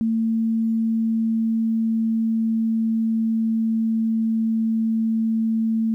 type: tone with pitch glide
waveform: sine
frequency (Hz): 225.1 to 223.7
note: A3 to A3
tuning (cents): +40 to +29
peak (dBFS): -18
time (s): 0.01-5.94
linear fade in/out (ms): 0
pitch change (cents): -11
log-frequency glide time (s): 0.4-4.63
effects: 10-bit